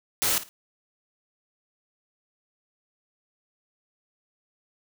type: noise with echo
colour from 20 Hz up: white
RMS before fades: -24 dBFS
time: 0.22-0.38 s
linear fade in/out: 0 ms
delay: 55 ms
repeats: 2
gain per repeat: -14 dB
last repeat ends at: 0.49 s
effects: none